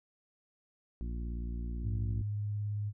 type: harmonic tone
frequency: 58.27 Hz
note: A#1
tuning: in tune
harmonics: 1 / 2 / 3 / 4 / 5 / 6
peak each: -35 / -47 / -47 / -47 / -53 / -55 dBFS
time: 1.01-2.22 s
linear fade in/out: 0 ms
type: tone with vibrato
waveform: sine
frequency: 103.83 Hz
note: G#2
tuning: in tune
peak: -32 dBFS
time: 1.82-2.93 s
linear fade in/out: 50 ms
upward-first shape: triangle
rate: 18 Hz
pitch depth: 16 cents each way
effects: none